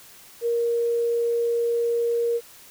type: tone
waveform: sine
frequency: 469.4 Hz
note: A#4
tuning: 12 cents sharp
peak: -20 dBFS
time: 0.41-2.41 s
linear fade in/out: 50 ms
effects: white hiss -48 dBFS RMS until 2.7 s